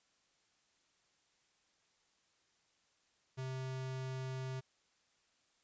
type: tone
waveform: square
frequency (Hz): 130.81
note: C3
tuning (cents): 0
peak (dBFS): -40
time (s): 3.37-4.61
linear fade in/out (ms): 20
effects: white hiss -75 dBFS RMS until 5.63 s + resampled to 16000 Hz